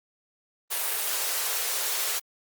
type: high-pass noise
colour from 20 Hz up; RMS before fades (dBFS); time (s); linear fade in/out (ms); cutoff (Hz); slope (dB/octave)
white; -28; 0.7-2.2; 20; 390; 48
effects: Opus 32 kbps